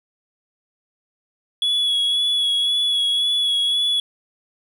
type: tone with vibrato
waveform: sine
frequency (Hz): 3375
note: G#7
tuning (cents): +27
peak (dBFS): -14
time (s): 1.62-4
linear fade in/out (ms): 2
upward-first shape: sine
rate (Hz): 1.9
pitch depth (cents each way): 23
effects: tanh soft clip ceiling -16 dBFS + 8-bit